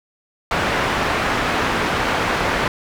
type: low-pass noise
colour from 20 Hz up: white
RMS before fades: -20 dBFS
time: 0.51-2.68 s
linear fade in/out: 2 ms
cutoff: 1700 Hz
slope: 12 dB/octave
effects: none